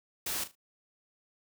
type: noise with echo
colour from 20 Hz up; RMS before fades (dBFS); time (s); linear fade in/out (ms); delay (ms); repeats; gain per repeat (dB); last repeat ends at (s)
white; -34; 0.26-0.44; 5; 38; 3; -12; 0.554
effects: none